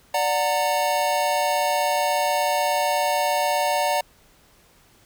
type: chord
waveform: square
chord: D augmented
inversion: none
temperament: just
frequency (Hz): 587.3 / 734.2 / 917.7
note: D5 / F#5 / A#5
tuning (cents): 0 / -14 / -27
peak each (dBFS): -25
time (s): 0.14-4.01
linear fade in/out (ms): 5
effects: pink hiss -56 dBFS RMS until 5.05 s